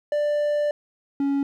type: tone pair in turn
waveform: triangle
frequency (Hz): 590 / 279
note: D5 / C#4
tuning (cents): +8 / +11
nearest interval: octave + minor second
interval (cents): 1297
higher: first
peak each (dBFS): -18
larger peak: neither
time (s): 0.12-0.71 / 1.2-1.43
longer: first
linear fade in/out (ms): 2
effects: none